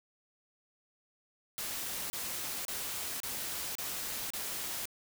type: noise bursts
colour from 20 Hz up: white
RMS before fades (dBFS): -38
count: 6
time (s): 1.58-4.855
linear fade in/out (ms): 0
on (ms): 520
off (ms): 31
effects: none